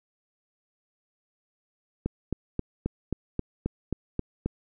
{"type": "click train", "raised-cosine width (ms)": 3, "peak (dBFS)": -14, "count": 10, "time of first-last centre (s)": [2.06, 4.46], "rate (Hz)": 3.75, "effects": []}